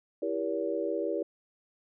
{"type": "chord", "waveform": "sine", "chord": "E diminished seventh", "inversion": "none", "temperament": "just", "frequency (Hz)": [329.6, 395.6, 474.7, 569.6], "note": ["E4", "G4", "Bb4", "Db5"], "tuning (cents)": [0, 16, 31, 47], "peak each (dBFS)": -34, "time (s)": [0.22, 1.23], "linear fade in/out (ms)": 5, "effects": []}